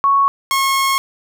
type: tone pair in turn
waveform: sine / sawtooth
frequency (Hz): 1108.7 / 1085.9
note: C#6 / C#6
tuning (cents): 0 / -36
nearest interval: unison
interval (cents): 36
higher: first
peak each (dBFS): -10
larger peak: neither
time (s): 0.04-0.28 / 0.51-0.98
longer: second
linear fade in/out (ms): 0
effects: none